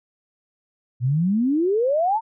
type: exponential sweep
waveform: sine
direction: up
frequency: 116.54 to 933 Hz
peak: -17 dBFS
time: 1-2.21 s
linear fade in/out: 50 ms
effects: none